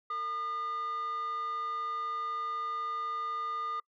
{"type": "tone with frequency modulation", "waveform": "sine", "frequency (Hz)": 1216, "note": "D#6", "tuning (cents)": -40, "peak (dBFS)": -30, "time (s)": [0.1, 3.8], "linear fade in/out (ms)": 5, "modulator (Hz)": 763, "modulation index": 0.24, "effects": ["noise-tail reverb RT60 0.1 s tail -25 dB re dry", "tanh soft clip ceiling -31 dBFS"]}